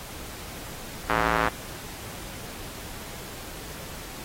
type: tone with band-pass filter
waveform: square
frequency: 55.9 Hz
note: A1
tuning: 28 cents sharp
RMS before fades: -25 dBFS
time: 1.09-1.49 s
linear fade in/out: 10 ms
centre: 1300 Hz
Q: 1.7
effects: pink hiss -40 dBFS RMS until 4.24 s + AAC 48 kbps